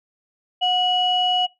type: tone pair together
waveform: sine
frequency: 730 / 2920 Hz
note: F#5 / F#7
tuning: -24 / -24 cents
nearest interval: 2 octaves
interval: 2400 cents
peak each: -19 dBFS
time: 0.61-1.47 s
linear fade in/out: 20 ms
effects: noise-tail reverb RT60 0.2 s tail -23 dB re dry + tanh soft clip ceiling -9 dBFS